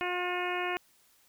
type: harmonic tone with a mistuned harmonic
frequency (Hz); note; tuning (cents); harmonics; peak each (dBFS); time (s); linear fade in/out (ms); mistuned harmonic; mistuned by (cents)
357.8; F4; +42; 1 / 2 / 3 / 4 / 5 / 6 / 7 / 8; -35 / -36 / -38 / -40 / -39 / -40 / -39 / -43; 0.01-0.77; 0; 6; +18
effects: white hiss -65 dBFS RMS until 1.28 s